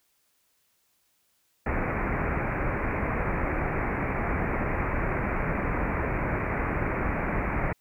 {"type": "low-pass noise", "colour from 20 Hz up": "pink", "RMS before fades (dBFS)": -28, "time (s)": [1.66, 7.73], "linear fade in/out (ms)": 5, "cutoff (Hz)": 2400, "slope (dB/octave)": 96, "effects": ["white hiss -70 dBFS RMS until 7.8 s"]}